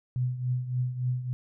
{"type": "tone with tremolo", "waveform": "sine", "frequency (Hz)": 125.6, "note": "B2", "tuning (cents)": 30, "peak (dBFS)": -23, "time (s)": [0.16, 1.33], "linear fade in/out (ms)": 0, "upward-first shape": "triangle", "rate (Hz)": 3.5, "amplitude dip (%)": 75, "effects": []}